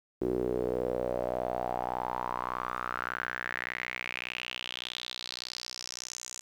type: tone with band-pass filter sweep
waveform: sawtooth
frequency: 61.7 Hz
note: B1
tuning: 1 cent flat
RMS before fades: -35 dBFS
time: 0.21-6.41 s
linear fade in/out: 10 ms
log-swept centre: 360 to 7100 Hz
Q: 5
effects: 10-bit